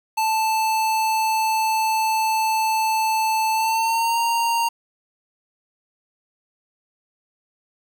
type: tone with pitch glide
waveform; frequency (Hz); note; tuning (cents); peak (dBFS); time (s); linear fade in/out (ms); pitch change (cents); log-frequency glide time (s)
square; 880 to 927.5; A5 to A#5; 0 to -9; -19; 0.17-4.69; 10; +91; 3.53-4.17
effects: 8-bit